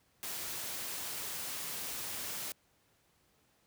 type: noise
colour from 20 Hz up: white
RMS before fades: -40 dBFS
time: 0.23-2.52 s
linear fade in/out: 0 ms
effects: pink hiss -71 dBFS RMS until 3.66 s + high-pass 60 Hz 12 dB/octave